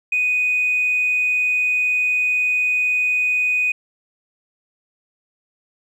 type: tone with tanh clipping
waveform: triangle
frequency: 2489 Hz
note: D#7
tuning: in tune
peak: -16 dBFS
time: 0.12-3.72 s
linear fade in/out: 5 ms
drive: 4 dB
effects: none